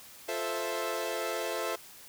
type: chord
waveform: sawtooth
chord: F major seventh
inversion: none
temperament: equal with one note detuned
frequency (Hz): 349.2 / 438.7 / 523.3 / 659.3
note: F4 / A4 / C5 / E5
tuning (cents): 0 / -5 / 0 / 0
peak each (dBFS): -36 / -33 / -33 / -32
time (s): 0.28-1.76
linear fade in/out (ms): 10
effects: white hiss -51 dBFS RMS until 2.08 s